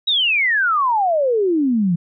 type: exponential sweep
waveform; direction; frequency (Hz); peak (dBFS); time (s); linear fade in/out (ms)
sine; down; 3898 to 163.7; -14; 0.07-1.96; 10
effects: none